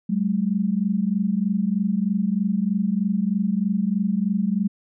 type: tone pair together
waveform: sine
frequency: 189.4 / 212.6 Hz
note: F#3 / G#3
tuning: +41 / +41 cents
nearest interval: major second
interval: 200 cents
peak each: -22 dBFS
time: 0.09-4.68 s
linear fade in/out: 10 ms
effects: none